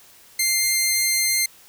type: tone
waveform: 10% pulse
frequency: 2099 Hz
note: C7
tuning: 5 cents sharp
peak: -9 dBFS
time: 0.39-1.46 s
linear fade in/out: 5 ms
effects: white hiss -50 dBFS RMS until 1.68 s